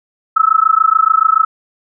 sine tone with amplitude modulation, 1300 Hz, E6, 24 cents flat, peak -4 dBFS, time 0.36-1.45 s, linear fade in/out 10 ms, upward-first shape sine, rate 27 Hz, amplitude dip 100%, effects none

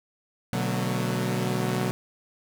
sawtooth chord, B minor seventh, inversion none, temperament equal with one note detuned, 123.47 / 146.83 / 185 / 225 Hz, B2 / D3 / F#3 / A3, 0 / 0 / 0 / +39 cents, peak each -25 / -29 / -25 / -29 dBFS, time 0.53-1.91 s, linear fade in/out 0 ms, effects none

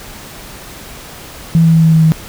sine tone with pitch steps, 164.7 / 163.56 / 162.43 / 161.31 / 160.2 / 159.09 Hz, E3 / E3 / E3 / E3 / E3 / D#3, -1 / -13 / -25 / -37 / -49 / +39 cents, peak -5 dBFS, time 1.55-2.12 s, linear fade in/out 0 ms, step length 95 ms, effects pink hiss -32 dBFS RMS until 2.28 s

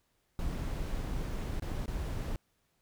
brown noise with dropouts, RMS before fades -35 dBFS, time 0.39-2.36 s, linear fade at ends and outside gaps 1 ms, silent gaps 1.598-1.621 / 1.859-1.879 s, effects pink hiss -75 dBFS RMS until 2.81 s

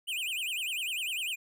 square tone with vibrato, 2768 Hz, F7, 16 cents flat, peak -32 dBFS, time 0.07-1.36 s, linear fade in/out 20 ms, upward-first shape sine, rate 10 Hz, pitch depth 240 cents each way, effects none

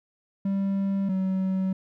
triangle tone pair in turn, 196 / 189.17 Hz, G3 / F#3, 0 / +39 cents, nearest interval minor second, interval 61 cents, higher first, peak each -21 dBFS, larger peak neither, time 0.45-1.09 / 1.09-1.73 s, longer neither, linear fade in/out 5 ms, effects none

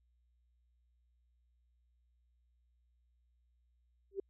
sine tone with exponential growth, 392 Hz, G4, in tune, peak -31 dBFS, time 4.11-4.2 s, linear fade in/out 5 ms, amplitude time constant 18 ms, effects added 60 Hz sine -70 dBFS peak until 4.29 s

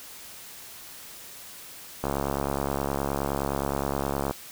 click train, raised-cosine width 1 ms, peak -13 dBFS, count 159, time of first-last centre 2.04-4.31 s, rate 69.6 Hz, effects white hiss -44 dBFS RMS until 4.51 s

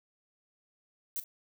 violet noise with echo, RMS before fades -35 dBFS, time 1.16-1.2 s, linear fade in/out 0 ms, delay 39 ms, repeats 1, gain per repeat -14 dB, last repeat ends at 1.239 s, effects none

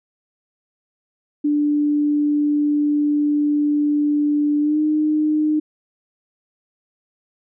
sine tone with pitch glide, 294.5 to 305.4 Hz, D4 to D#4, +5 to -32 cents, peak -15 dBFS, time 1.44-5.6 s, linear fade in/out 10 ms, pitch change +63 cents, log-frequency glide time 4.6-4.79 s, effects none

